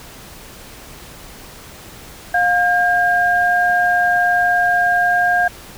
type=tone pair together; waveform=sine; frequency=710 / 1610.6 Hz; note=F5 / G6; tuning=+28 / +46 cents; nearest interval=octave + major second; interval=1418 cents; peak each=-15 dBFS; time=2.34-5.48 s; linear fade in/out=5 ms; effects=pink hiss -38 dBFS RMS until 5.77 s